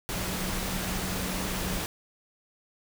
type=tone in noise; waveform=sine; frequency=184.8 Hz; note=F#3; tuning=2 cents flat; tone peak=-36 dBFS; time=0.16-1.8 s; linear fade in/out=0 ms; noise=pink; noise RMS=-32 dBFS; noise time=0.09-1.86 s; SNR=-7 dB; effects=none